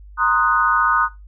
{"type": "chord", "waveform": "sine", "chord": "C half-diminished seventh", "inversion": "third", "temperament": "equal", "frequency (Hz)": [932.3, 1046.5, 1244.5, 1480], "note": ["Bb5", "C6", "Eb6", "Gb6"], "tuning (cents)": [0, 0, 0, 0], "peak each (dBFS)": [-23, -23, -17, -19], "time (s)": [0.17, 1.09], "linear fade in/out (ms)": 50, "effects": ["noise-tail reverb RT60 0.2 s tail -17 dB re dry", "added 50 Hz sine -38 dBFS peak until 1.27 s"]}